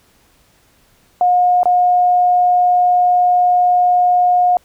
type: tone with dropouts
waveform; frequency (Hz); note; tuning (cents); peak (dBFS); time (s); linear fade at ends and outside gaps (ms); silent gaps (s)
sine; 718; F5; +48; -9; 1.21-4.57; 1; 1.632-1.656
effects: pink hiss -54 dBFS RMS until 4.64 s